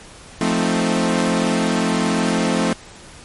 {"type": "chord", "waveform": "sawtooth", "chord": "F dominant seventh", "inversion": "none", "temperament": "equal", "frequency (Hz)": [174.61, 220, 261.6, 311.1], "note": ["F3", "A3", "C4", "Eb4"], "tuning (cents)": [0, 0, 0, 0], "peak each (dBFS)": [-18, -16, -18, -22], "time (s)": [0.41, 2.73], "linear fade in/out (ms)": 2, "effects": ["pink hiss -41 dBFS RMS until 3.24 s", "MP3 48 kbps"]}